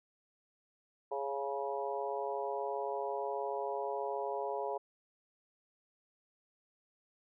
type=harmonic tone with a mistuned harmonic; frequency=138.59 Hz; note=C#3; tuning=in tune; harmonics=3 / 4 / 5 / 6 / 7; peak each=-39 / -40 / -41 / -42 / -42 dBFS; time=1.11-4.78 s; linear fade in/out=10 ms; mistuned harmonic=6; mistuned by=+25 cents; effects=none